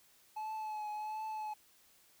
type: tone with vibrato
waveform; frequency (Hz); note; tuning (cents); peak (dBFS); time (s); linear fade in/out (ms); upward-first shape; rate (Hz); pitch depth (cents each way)
triangle; 858; A5; -44; -36; 0.36-1.54; 10; triangle; 1.4; 35
effects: white hiss -66 dBFS RMS until 2.2 s